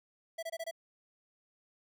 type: tone bursts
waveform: square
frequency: 659.3 Hz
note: E5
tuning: in tune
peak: -37 dBFS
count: 5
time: 0.38-0.712 s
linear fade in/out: 10 ms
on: 48 ms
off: 23 ms
effects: none